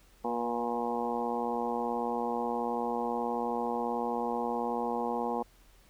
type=harmonic tone with a mistuned harmonic; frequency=118.5 Hz; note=A#2; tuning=29 cents sharp; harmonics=2 / 3 / 4 / 5 / 6 / 7 / 8 / 9; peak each=-36 / -40 / -35 / -45 / -38 / -35 / -40 / -42 dBFS; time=0.24-5.43 s; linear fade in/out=10 ms; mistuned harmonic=4; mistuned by=+24 cents; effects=added 42 Hz sine -60 dBFS peak until 5.89 s + pink hiss -63 dBFS RMS until 5.89 s